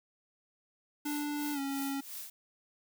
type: tone with pitch glide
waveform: square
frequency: 293.7 to 275.6 Hz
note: D4 to C#4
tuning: 0 to -10 cents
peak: -34 dBFS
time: 1.05-2.01 s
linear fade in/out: 10 ms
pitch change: -110 cents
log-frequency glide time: 1.53-1.59 s
type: noise with tremolo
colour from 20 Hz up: blue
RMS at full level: -42 dBFS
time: 1.05-2.3 s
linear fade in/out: 5 ms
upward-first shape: sine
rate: 2.9 Hz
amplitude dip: 75%
effects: none